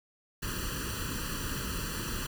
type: noise with comb filter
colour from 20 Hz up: pink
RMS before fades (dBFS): -35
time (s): 0.42-2.27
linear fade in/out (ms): 10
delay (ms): 0.68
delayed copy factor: +0.95
effects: none